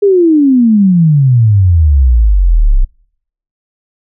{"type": "exponential sweep", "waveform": "sine", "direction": "down", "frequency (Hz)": [415.3, 30.87], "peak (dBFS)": -4, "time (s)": [0.02, 2.85], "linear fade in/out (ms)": 10, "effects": ["noise-tail reverb RT60 0.7 s tail -26 dB re dry"]}